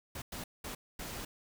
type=noise bursts at uneven times; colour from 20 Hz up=pink; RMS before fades=-42 dBFS; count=4; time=0.15-0.22 / 0.32-0.44 / 0.64-0.75 / 0.99-1.25 s; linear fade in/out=5 ms; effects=none